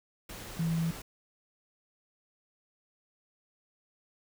sine tone in noise, 164.81 Hz, E3, in tune, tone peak -27 dBFS, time 0.59-0.91 s, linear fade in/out 5 ms, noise pink, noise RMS -44 dBFS, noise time 0.29-1.02 s, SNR +14 dB, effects none

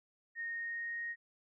sine tone with pitch glide, 1852 to 1868.1 Hz, A#6 to A#6, -12 to +3 cents, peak -37 dBFS, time 0.35-1.16 s, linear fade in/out 50 ms, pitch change +15 cents, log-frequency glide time 0.5-1.03 s, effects none

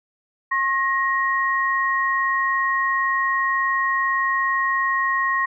sine tone pair together, 1079.4 / 1881 Hz, C#6 / A#6, -46 / +15 cents, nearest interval minor seventh, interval 961 cents, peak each -21 dBFS, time 0.51-5.46 s, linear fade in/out 10 ms, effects none

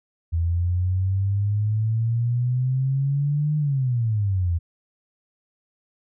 sine exponential two-way sweep, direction up then down, 82.41 to 152.3 to 82.41 Hz, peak -19 dBFS, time 0.32-4.59 s, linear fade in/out 20 ms, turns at 3.57 s, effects none

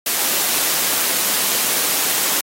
white noise with amplitude modulation, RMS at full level -17 dBFS, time 0.06-2.41 s, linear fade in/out 5 ms, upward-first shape sine, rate 160 Hz, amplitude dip 35%, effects high-pass 200 Hz 12 dB/octave + AAC 48 kbps

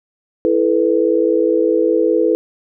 sine chord, E suspended fourth, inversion none, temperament equal with one note detuned, 329.6 / 434.4 / 493.9 Hz, E4 / A4 / B4, 0 / -22 / 0 cents, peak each -16 dBFS, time 0.45-2.35 s, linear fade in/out 0 ms, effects none

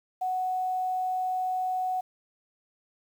sine tone with quantisation, 741 Hz, F#5, 2 cents sharp, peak -26 dBFS, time 0.21-2.01 s, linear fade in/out 10 ms, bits 9, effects none

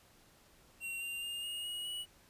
square tone with pitch steps, 2744 / 2781 / 2818 / 2856 / 2894 / 2932 Hz, F7 / F7 / F7 / F7 / F#7 / F#7, -31 / -8 / +15 / +38 / -39 / -16 cents, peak -39 dBFS, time 0.8-2.06 s, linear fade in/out 50 ms, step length 210 ms, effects pink hiss -64 dBFS RMS until 2.29 s + resampled to 32000 Hz

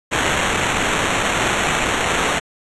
blue noise with sample-and-hold, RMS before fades -19 dBFS, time 0.11-2.4 s, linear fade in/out 20 ms, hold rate 4900 Hz, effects resampled to 24000 Hz

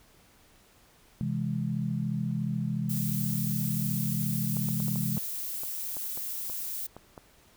sine chord, C augmented, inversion none, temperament equal, 130.81 / 164.81 / 207.7 Hz, C3 / E3 / G#3, 0 / 0 / 0 cents, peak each -32 dBFS, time 1.21-5.18 s, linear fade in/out 0 ms
violet noise, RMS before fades -35 dBFS, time 2.89-6.87 s, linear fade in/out 10 ms
clicks, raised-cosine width 1 ms, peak -29 dBFS, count 12, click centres 4.569 / 4.687 / 4.802 / 4.882 / 4.958 / 5.17 / 5.635 / 5.968 / 6.175 / 6.498 / 6.966 / 7.178 s
effects pink hiss -60 dBFS RMS until 7.56 s

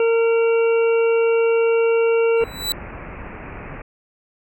harmonic tone, 458.8 Hz, A#4, 28 cents flat, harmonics 1 / 2 / 3 / 5 / 6, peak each -14 / -31 / -30 / -32 / -30 dBFS, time 0-2.44 s, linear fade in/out 2 ms
sawtooth tone with exponential growth, 3951 Hz, B7, in tune, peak -14 dBFS, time 2.37-2.72 s, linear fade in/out 1 ms, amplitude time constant 74 ms
pink low-pass noise, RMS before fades -34 dBFS, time 2.4-3.82 s, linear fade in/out 5 ms, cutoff 2600 Hz, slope 96 dB/octave
effects none

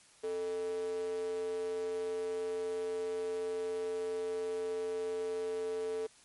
square tone with high-pass filter, 88.3 Hz, F2, 20 cents sharp, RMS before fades -36 dBFS, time 0.23-6.07 s, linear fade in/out 10 ms, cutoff 430 Hz, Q 9.9, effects white hiss -61 dBFS RMS until 6.24 s + MP3 48 kbps

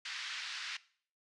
pink band-pass noise, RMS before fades -42 dBFS, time 0.05-0.77 s, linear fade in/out 5 ms, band 1500 to 5200 Hz, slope 24 dB/octave, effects noise-tail reverb RT60 0.5 s tail -19 dB re dry + resampled to 24000 Hz

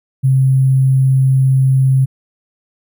sine tone with sample-and-hold, 132.6 Hz, C3, 23 cents sharp, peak -8 dBFS, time 0.23-2.06 s, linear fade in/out 20 ms, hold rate 11025 Hz, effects none

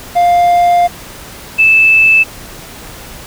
triangle / sine tone pair in turn, 701 / 2630 Hz, F5 / E7, +6 / -5 cents, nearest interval octave + major seventh, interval 2289 cents, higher second, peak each -4 dBFS, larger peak neither, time 0.15-0.88 / 1.58-2.24 s, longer first, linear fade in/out 20 ms, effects pink hiss -31 dBFS RMS until 3.26 s

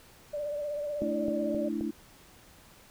sine tone with vibrato, 587.3 Hz, D5, in tune, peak -31 dBFS, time 0.33-1.69 s, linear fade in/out 10 ms, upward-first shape triangle, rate 16 Hz, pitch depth 46 cents each way
sine chord, A suspended fourth, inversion none, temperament equal, 220 / 293.7 / 329.6 Hz, A3 / D4 / E4, 0 / 0 / 0 cents, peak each -34 dBFS, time 1.01-1.91 s, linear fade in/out 10 ms
click train, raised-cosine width 2 ms, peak -24 dBFS, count 4, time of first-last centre 1.02-1.809 s, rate 3.8 Hz
effects pink hiss -56 dBFS RMS until 2.9 s

